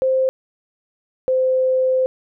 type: tone pair in turn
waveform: sine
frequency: 523.3 / 517.3 Hz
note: C5 / C5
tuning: 0 / -20 cents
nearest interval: unison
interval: 20 cents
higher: first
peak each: -14 dBFS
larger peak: neither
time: 0.02-0.29 / 1.28-2.06 s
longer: second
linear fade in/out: 0 ms
effects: none